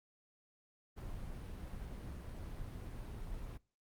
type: noise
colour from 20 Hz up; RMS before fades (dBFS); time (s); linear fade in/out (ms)
brown; -45; 0.96-3.58; 20
effects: noise-tail reverb RT60 0.3 s tail -21 dB re dry + Opus 32 kbps